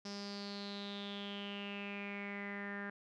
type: tone with low-pass filter sweep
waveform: sawtooth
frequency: 201.6 Hz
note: G3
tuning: 49 cents sharp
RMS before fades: -44 dBFS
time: 0.05-2.9 s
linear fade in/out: 5 ms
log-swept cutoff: 5300 to 1700 Hz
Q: 8
effects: none